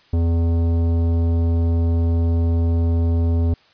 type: tone with tanh clipping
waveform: triangle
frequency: 83.8 Hz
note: E2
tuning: 29 cents sharp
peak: -17 dBFS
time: 0.13-3.54 s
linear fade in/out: 5 ms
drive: 18 dB
effects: white hiss -54 dBFS RMS until 3.73 s + resampled to 11025 Hz